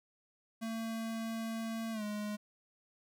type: tone with pitch glide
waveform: square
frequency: 225.5 to 209.2 Hz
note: A3 to G#3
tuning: +43 to +13 cents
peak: -37 dBFS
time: 0.61-2.37 s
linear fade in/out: 20 ms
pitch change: -130 cents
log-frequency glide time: 1.92-2.03 s
effects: none